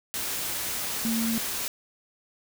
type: tone in noise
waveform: sine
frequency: 227.4 Hz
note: A#3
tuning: 43 cents flat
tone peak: -25 dBFS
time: 1.05-1.38 s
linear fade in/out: 0 ms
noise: white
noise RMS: -31 dBFS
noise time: 0.14-1.68 s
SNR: +3 dB
effects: none